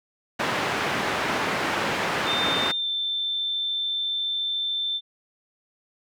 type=band-pass noise; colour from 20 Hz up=white; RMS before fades=-26 dBFS; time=0.39-2.72 s; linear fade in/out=10 ms; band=120 to 1900 Hz; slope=12 dB/octave
type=tone with pitch glide; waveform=sine; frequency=3607 to 3553 Hz; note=A7 to A7; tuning=+42 to +16 cents; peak=-24 dBFS; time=2.25-5.01 s; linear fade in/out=50 ms; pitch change=-26 cents; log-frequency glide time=2.75-2.87 s
effects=none